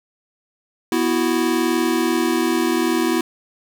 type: chord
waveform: square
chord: B suspended fourth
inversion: none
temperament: equal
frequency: 246.9 / 329.6 / 370 Hz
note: B3 / E4 / F#4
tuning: 0 / 0 / 0 cents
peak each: -23 / -20 / -24 dBFS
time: 0.92-3.21 s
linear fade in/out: 2 ms
effects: none